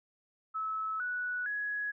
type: tone with pitch steps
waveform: sine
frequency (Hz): 1299 / 1475 / 1674.9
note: E6 / F#6 / G#6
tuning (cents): -26 / -6 / +14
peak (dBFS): -32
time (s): 0.54-1.92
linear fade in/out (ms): 20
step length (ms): 460
effects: none